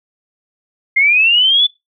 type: linear sweep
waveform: sine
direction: up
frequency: 2093 to 3500 Hz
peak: -8 dBFS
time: 0.96-1.67 s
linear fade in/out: 10 ms
effects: noise-tail reverb RT60 0.2 s tail -22 dB re dry